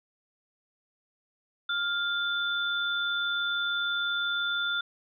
sine tone pair together, 1403 / 3527 Hz, F6 / A7, +8 / +3 cents, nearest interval octave + major third, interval 1595 cents, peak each -28 / -31 dBFS, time 1.69-4.81 s, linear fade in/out 5 ms, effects none

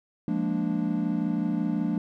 triangle chord, Bb dominant seventh, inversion second, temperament equal, 174.61 / 207.7 / 233.1 / 293.7 Hz, F3 / Ab3 / Bb3 / D4, 0 / 0 / 0 / 0 cents, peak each -28 dBFS, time 0.28-1.98 s, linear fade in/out 2 ms, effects none

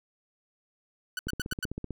sawtooth tone bursts, 1490 Hz, F#6, 12 cents sharp, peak -27 dBFS, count 5, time 1.17-1.647 s, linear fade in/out 2 ms, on 21 ms, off 93 ms
click train, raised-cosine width 3 ms, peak -22 dBFS, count 11, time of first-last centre 1.27-1.907 s, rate 15.7 Hz
effects none

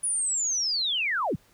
sine linear sweep, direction down, 9940 to 74 Hz, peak -24 dBFS, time 0.03-1.36 s, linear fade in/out 10 ms, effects pink hiss -61 dBFS RMS until 1.53 s

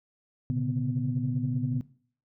sine tone cluster, 118.7 / 133.6 / 144 / 248.3 Hz, A#2 / C3 / D3 / B3, +32 / +36 / -34 / +9 cents, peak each -31 dBFS, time 0.5-1.81 s, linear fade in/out 0 ms, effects noise-tail reverb RT60 0.5 s tail -19 dB re dry + tanh soft clip ceiling -16 dBFS

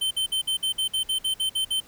square tone bursts, 3091 Hz, G7, 25 cents flat, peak -23 dBFS, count 12, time 0.01-1.804 s, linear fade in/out 10 ms, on 100 ms, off 54 ms, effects pink hiss -52 dBFS RMS until 1.87 s

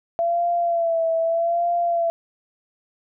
sine tone with vibrato, 674 Hz, E5, 38 cents sharp, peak -18 dBFS, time 0.19-2.1 s, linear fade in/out 0 ms, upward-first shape sine, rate 0.81 Hz, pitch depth 48 cents each way, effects none

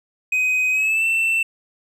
triangle tone with pitch glide, 2512 to 2677 Hz, D#7 to E7, +16 to +26 cents, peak -15 dBFS, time 0.32-1.43 s, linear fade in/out 5 ms, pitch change +110 cents, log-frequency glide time 0.71-1.05 s, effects none

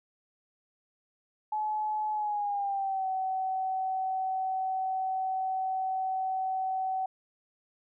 sine tone with pitch glide, 855 to 757.3 Hz, A5 to F#5, -50 to +40 cents, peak -28 dBFS, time 1.52-7.06 s, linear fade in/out 5 ms, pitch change -210 cents, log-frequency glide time 2.12-3.07 s, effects none

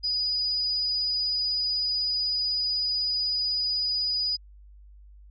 sine tone, 4942 Hz, D#8, 13 cents flat, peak -24 dBFS, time 0.03-4.37 s, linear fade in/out 20 ms, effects added 50 Hz sine -47 dBFS peak until 5.3 s

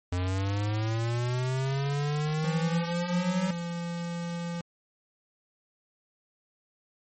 square linear sweep, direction up, 88.3 to 189 Hz, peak -27 dBFS, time 0.12-3.51 s, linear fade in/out 5 ms
square tone with pitch glide, 173.8 to 171.21 Hz, F3 to F3, -8 to -34 cents, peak -32 dBFS, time 2.44-4.61 s, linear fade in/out 2 ms, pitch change -26 cents, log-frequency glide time 2.66-3.58 s
effects MP3 32 kbps

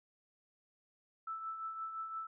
sine tone with tremolo, 1318.5 Hz, E6, in tune, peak -37 dBFS, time 1.27-2.27 s, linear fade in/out 5 ms, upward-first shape triangle, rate 5.8 Hz, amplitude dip 55%, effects none

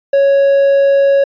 triangle tone, 554.4 Hz, C#5, in tune, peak -5 dBFS, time 0.13-1.24 s, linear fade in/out 5 ms, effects resampled to 11025 Hz

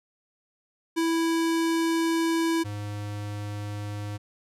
square tone pair in turn, 329.6 / 103.46 Hz, E4 / G#2, 0 / -6 cents, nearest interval octave + minor sixth, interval 2006 cents, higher first, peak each -23 / -32 dBFS, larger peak first, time 0.96-2.64 / 2.64-4.18 s, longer first, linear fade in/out 20 ms, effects low-pass 12000 Hz 12 dB/octave

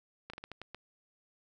slowing click train, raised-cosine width 0.3 ms, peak -27 dBFS, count 7, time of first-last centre 0.3-0.746 s, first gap 35 ms, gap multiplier 1.3, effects none

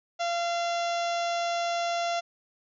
harmonic tone, 687 Hz, F5, 29 cents flat, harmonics 1 / 2 / 3 / 4 / 5 / 6 / 7 / 8 / 9 / 10, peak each -27 / -36 / -40 / -40 / -40 / -44 / -47 / -44 / -45 / -50 dBFS, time 0.19-2.21 s, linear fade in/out 20 ms, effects none

